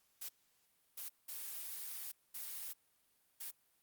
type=noise bursts at uneven times; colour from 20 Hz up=blue; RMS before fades=-45 dBFS; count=5; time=0.21-0.29 / 0.97-1.09 / 1.28-2.12 / 2.34-2.73 / 3.4-3.51 s; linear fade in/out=10 ms; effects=white hiss -75 dBFS RMS until 3.82 s + Opus 48 kbps